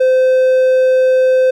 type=tone; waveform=triangle; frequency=516 Hz; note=C5; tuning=24 cents flat; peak=-6 dBFS; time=0-1.51 s; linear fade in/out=10 ms; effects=none